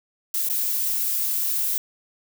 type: noise with dropouts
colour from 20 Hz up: violet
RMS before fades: -24 dBFS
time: 0.34-1.78 s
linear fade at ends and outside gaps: 1 ms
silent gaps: 0.488-0.498 s
effects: none